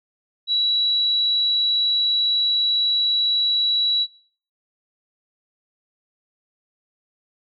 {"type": "tone", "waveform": "sine", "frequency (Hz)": 3914, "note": "B7", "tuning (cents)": -16, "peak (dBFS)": -17, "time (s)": [0.47, 4.07], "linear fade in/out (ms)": 50, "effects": ["noise-tail reverb RT60 0.5 s tail -20 dB re dry"]}